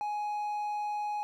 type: tone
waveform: triangle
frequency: 835 Hz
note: G#5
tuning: 9 cents sharp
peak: -29 dBFS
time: 0.01-1.23 s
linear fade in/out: 0 ms
effects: none